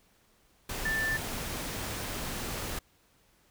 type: tone in noise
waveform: sine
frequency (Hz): 1769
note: A6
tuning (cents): +9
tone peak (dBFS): -28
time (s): 0.85-1.17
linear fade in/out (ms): 5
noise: pink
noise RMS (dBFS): -36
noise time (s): 0.69-2.79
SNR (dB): +5
effects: pink hiss -66 dBFS RMS until 3.5 s